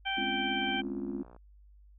harmonic tone, 780 Hz, G5, 9 cents flat, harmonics 1 / 2 / 3 / 4, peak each -35 / -36 / -36 / -35 dBFS, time 0.05-0.82 s, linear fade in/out 20 ms
sine chord, Db major seventh, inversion second, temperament just, 207.9 / 259.9 / 277.2 / 346.5 Hz, Ab3 / C4 / Db4 / F4, +2 / -11 / 0 / -14 cents, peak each -39 dBFS, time 0.17-1.23 s, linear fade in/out 10 ms
click train, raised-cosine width 1 ms, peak -39 dBFS, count 46, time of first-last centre 0.62-1.364 s, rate 60.5 Hz
effects added 50 Hz sine -54 dBFS peak until 1.98 s

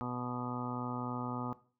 harmonic tone, 123.47 Hz, B2, in tune, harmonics 1 / 2 / 3 / 4 / 5 / 6 / 7 / 8 / 9 / 10, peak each -42 / -39 / -48 / -47 / -51 / -48 / -45 / -48 / -48 / -44 dBFS, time 0.01-1.53 s, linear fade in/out 0 ms, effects noise-tail reverb RT60 0.4 s tail -17 dB re dry

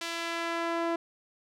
sawtooth tone with band-pass filter sweep, 335.7 Hz, E4, 32 cents sharp, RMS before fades -32 dBFS, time 0.01-0.96 s, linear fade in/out 5 ms, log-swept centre 3900 to 690 Hz, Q 0.72, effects none

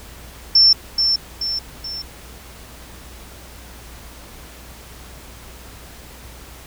sine tone with echo, 5380 Hz, E8, 34 cents sharp, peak -8 dBFS, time 0.55-0.73 s, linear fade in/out 5 ms, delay 430 ms, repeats 3, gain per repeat -6 dB, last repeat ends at 2.02 s, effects added 60 Hz sine -41 dBFS peak until 6.66 s + pink hiss -41 dBFS RMS until 6.66 s

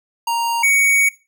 square tone pair in turn, 932.3 / 2241 Hz, A#5 / C#7, 0 / +18 cents, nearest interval octave + minor third, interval 1518 cents, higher second, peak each -18 / -12 dBFS, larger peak second, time 0.27-0.63 / 0.63-1.09 s, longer second, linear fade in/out 5 ms, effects noise-tail reverb RT60 0.3 s tail -19 dB re dry

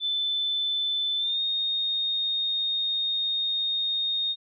sine tone with pitch glide, 3520 to 3697 Hz, A7 to A#7, 0 to -15 cents, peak -24 dBFS, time 0-4.36 s, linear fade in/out 50 ms, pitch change +85 cents, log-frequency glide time 1.18-1.4 s, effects none

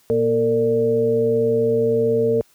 harmonic tone with a mistuned harmonic, 118.2 Hz, A#2, 24 cents sharp, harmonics 1 / 2 / 4 / 5, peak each -27 / -25 / -16 / -27 dBFS, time 0.1-2.41 s, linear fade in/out 0 ms, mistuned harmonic 4, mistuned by -65 cents, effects white hiss -57 dBFS RMS until 2.54 s + high-pass 60 Hz 12 dB/octave

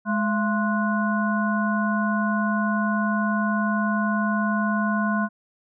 harmonic tone with a mistuned harmonic, 210 Hz, G#3, 19 cents sharp, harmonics 1 / 3 / 5 / 7, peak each -22 / -30 / -28 / -28 dBFS, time 0.05-5.29 s, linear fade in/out 50 ms, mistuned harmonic 3, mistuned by +130 cents, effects none

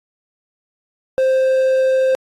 triangle tone with quantisation, 524 Hz, C5, 2 cents sharp, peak -10 dBFS, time 1.18-2.15 s, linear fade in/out 0 ms, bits 6, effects AAC 32 kbps

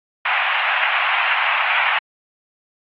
white band-pass noise, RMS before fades -19 dBFS, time 0.25-1.99 s, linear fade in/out 5 ms, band 710 to 2800 Hz, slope 48 dB/octave, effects AAC 32 kbps

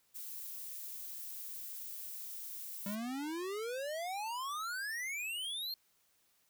violet noise, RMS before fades -45 dBFS, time 0.14-2.96 s, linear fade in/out 20 ms
square exponential sweep, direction up, 196.4 to 4306 Hz, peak -38 dBFS, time 2.86-5.74 s, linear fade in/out 2 ms
effects white hiss -73 dBFS RMS until 6.49 s

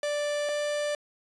45% pulse tone pair in turn, 587.3 / 589.7 Hz, D5 / D5, 0 / +7 cents, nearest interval unison, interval 7 cents, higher second, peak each -27 dBFS, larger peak neither, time 0.03-0.49 / 0.49-0.95 s, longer neither, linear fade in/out 2 ms, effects resampled to 22050 Hz

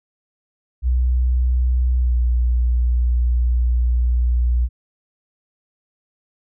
sine tone with pitch glide, 62.2 to 60.39 Hz, B1 to B1, +13 to -38 cents, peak -14 dBFS, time 0.82-4.69 s, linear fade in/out 50 ms, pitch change -51 cents, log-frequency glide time 1.99-2.15 s, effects none

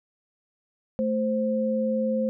sine tone pair together, 220 / 523.3 Hz, A3 / C5, 0 / 0 cents, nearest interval octave + minor third, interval 1500 cents, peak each -25 dBFS, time 0.99-2.29 s, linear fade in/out 0 ms, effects none

